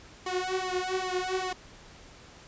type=tone with flanger; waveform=sawtooth; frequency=370 Hz; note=F#4; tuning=in tune; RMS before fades=-31 dBFS; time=0.26-1.53 s; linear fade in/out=5 ms; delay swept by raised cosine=0.96 to 4.06 ms; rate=2.5 Hz; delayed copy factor=+0.95; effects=pink hiss -51 dBFS RMS until 2.47 s + resampled to 16000 Hz